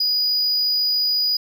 triangle tone, 4923 Hz, D#8, 19 cents flat, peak -16 dBFS, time 0-1.37 s, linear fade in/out 5 ms, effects none

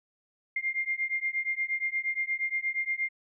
sine beating tone pair, 2107 / 2115.5 Hz, C7 / C7, +12 / +19 cents, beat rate 8.5 Hz, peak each -31 dBFS, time 0.56-3.09 s, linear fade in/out 5 ms, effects none

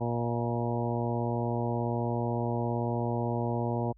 harmonic tone with a mistuned harmonic, 118.8 Hz, A#2, 33 cents sharp, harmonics 1 / 2 / 3 / 4 / 5 / 6 / 7 / 8, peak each -31 / -34 / -36 / -37 / -38 / -39 / -39 / -40 dBFS, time 0-3.93 s, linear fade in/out 20 ms, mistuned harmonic 6, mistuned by -41 cents, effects added 54 Hz sine -55 dBFS peak until 3.97 s

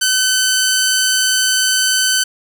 10% pulse tone, 1521 Hz, F#6, 47 cents sharp, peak -4 dBFS, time 0.01-2.24 s, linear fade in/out 10 ms, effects none

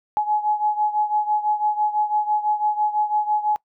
sine beating tone pair, 843 / 849 Hz, G#5 / G#5, +26 / +38 cents, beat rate 6 Hz, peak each -20 / -24 dBFS, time 0.17-3.56 s, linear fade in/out 0 ms, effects noise-tail reverb RT60 0.1 s tail -23 dB re dry

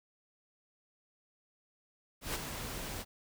pink noise with ADSR envelope, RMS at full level -34 dBFS, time 2.21-3.05 s, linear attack 140 ms, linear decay 17 ms, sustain -7 dB, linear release 42 ms, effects none

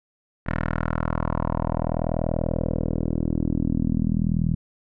10% pulse tone with low-pass filter sweep, 40.46 Hz, E1, 32 cents flat, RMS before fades -24 dBFS, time 0.46-4.55 s, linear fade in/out 10 ms, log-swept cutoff 1800 to 170 Hz, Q 2.7, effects none

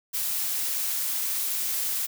blue noise, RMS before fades -28 dBFS, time 0.13-2.07 s, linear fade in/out 20 ms, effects none

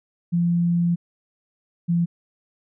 sine tone pair in turn, 172.1 / 171.01 Hz, F3 / F3, -25 / -36 cents, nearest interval unison, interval 11 cents, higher first, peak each -17 dBFS, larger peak neither, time 0.32-0.96 / 1.88-2.06 s, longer first, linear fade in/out 20 ms, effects none

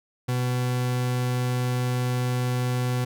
40% pulse tone, 124.8 Hz, B2, 19 cents sharp, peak -22 dBFS, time 0.28-3.05 s, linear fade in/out 10 ms, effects none

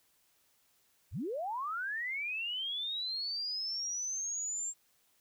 sine linear sweep, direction up, 47.93 to 7459 Hz, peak -34 dBFS, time 1.11-4.74 s, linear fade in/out 50 ms, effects white hiss -71 dBFS RMS until 5.2 s

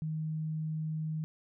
sine tone, 156.7 Hz, D#3, 13 cents sharp, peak -32 dBFS, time 0.02-1.24 s, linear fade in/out 0 ms, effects none

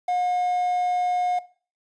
triangle tone with quantisation, 720 Hz, F#5, 47 cents flat, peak -19 dBFS, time 0.08-1.39 s, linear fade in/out 5 ms, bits 8, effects noise-tail reverb RT60 0.4 s tail -18 dB re dry + resampled to 22050 Hz

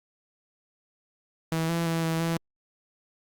sawtooth tone with pitch steps, 162.5 / 167.9 / 164.8 / 163 / 166.1 Hz, E3 / E3 / E3 / E3 / E3, -24 / +32 / 0 / -19 / +13 cents, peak -21 dBFS, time 1.52-2.37 s, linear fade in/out 0 ms, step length 170 ms, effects Opus 48 kbps

